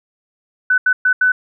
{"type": "tone bursts at uneven times", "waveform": "sine", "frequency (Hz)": 1500, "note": "F#6", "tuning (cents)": 23, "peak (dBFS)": -10, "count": 4, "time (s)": [[0.7, 0.78], [0.86, 0.93], [1.05, 1.13], [1.21, 1.32]], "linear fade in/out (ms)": 5, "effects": []}